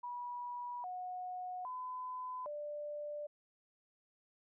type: tone with pitch steps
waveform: sine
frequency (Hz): 973 / 730 / 1010 / 591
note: B5 / F#5 / B5 / D5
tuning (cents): -26 / -24 / +39 / +11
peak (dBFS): -40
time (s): 0.03-3.27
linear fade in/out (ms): 10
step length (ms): 810
effects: none